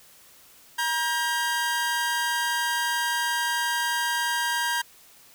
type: tone pair together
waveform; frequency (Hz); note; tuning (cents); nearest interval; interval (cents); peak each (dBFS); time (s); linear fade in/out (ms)
sawtooth; 951.4 / 1600; A#5 / G6; +35 / +35; major sixth; 900; -23; 0.78-4.82; 10
effects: white hiss -53 dBFS RMS until 5.34 s